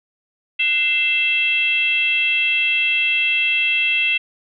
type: tone with frequency modulation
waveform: sine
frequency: 2670 Hz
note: E7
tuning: 22 cents sharp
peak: -15 dBFS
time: 0.59-4.18 s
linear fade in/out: 10 ms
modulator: 593 Hz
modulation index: 0.72
effects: none